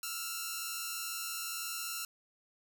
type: tone pair together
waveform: 5% pulse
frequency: 1322 / 1403.2 Hz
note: E6 / F6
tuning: +5 / +8 cents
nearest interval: minor second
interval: 103 cents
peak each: -28 dBFS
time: 0.03-2.05 s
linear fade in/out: 2 ms
effects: none